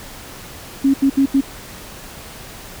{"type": "tone bursts at uneven times", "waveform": "sine", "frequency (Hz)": 272.9, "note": "C#4", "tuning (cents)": -27, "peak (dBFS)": -10, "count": 4, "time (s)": [[0.84, 0.94], [1.02, 1.1], [1.17, 1.26], [1.34, 1.41]], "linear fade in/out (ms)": 10, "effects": ["pink hiss -36 dBFS RMS until 2.8 s"]}